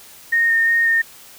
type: tone with vibrato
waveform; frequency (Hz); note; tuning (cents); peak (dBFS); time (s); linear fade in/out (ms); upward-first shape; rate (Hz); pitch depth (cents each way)
sine; 1840; A#6; -23; -13; 0.32-1.02; 10; square; 2.8; 10
effects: white hiss -43 dBFS RMS until 1.38 s